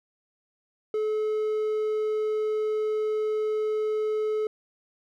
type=tone; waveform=triangle; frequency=430 Hz; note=A4; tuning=40 cents flat; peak=-22 dBFS; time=0.94-4.47 s; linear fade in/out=2 ms; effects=none